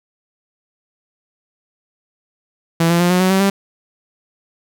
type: tone with pitch steps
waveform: sawtooth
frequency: 166.3 / 171.07 / 175.99 / 181.04 / 186.23 / 191.58 / 197.08 Hz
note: E3 / F3 / F3 / F#3 / F#3 / G3 / G3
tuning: +16 / -36 / +14 / -37 / +11 / -39 / +10 cents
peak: -8 dBFS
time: 2.8-3.5 s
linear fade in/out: 5 ms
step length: 100 ms
effects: none